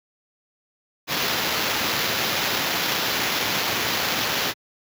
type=noise with sample-and-hold; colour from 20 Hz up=violet; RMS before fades=-24 dBFS; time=1.07-4.54 s; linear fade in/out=50 ms; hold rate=8820 Hz; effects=high-pass 100 Hz 12 dB/octave